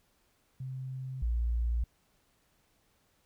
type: tone pair in turn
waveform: sine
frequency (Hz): 130.81 / 58.27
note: C3 / A#1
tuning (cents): 0 / 0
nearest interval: octave + major second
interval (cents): 1400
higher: first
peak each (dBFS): -36 / -27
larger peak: second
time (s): 0.6-1.22 / 1.22-1.84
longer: neither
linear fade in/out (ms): 5
effects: pink hiss -71 dBFS RMS until 3.25 s